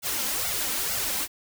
white noise with flanger, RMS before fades -28 dBFS, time 0.02-1.28 s, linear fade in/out 50 ms, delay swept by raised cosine 1.4 to 3.9 ms, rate 2.2 Hz, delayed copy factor +0.9, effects none

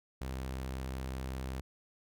sawtooth tone, 65.3 Hz, C2, 3 cents flat, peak -33 dBFS, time 0.21-1.61 s, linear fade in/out 5 ms, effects none

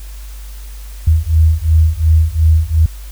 sine beating tone pair, 78.4 / 81.2 Hz, D#2 / E2, +14 / -26 cents, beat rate 2.8 Hz, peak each -11 dBFS, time 1.07-2.86 s, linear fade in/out 5 ms, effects added 50 Hz sine -27 dBFS peak until 3.11 s + white hiss -41 dBFS RMS until 3.11 s

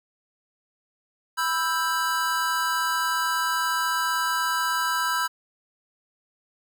square chord, E minor, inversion second, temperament just, 988.9 / 1318.5 / 1582.2 Hz, B5 / E6 / G6, +2 / 0 / +16 cents, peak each -28 dBFS, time 1.37-5.28 s, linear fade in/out 20 ms, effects none

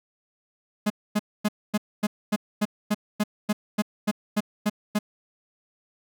45% pulse tone bursts, 210 Hz, G#3, 19 cents sharp, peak -20 dBFS, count 15, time 0.86-4.99 s, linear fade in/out 10 ms, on 42 ms, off 250 ms, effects none

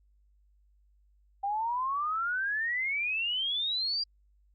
sine exponential sweep, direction up, 784 to 4836 Hz, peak -28 dBFS, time 1.43-4.04 s, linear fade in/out 10 ms, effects added 50 Hz sine -62 dBFS peak until 4.54 s + Opus 48 kbps

